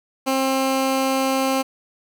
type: tone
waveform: 15% pulse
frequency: 266 Hz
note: C4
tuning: 29 cents sharp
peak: -12 dBFS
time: 0.26-1.63 s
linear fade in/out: 20 ms
effects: none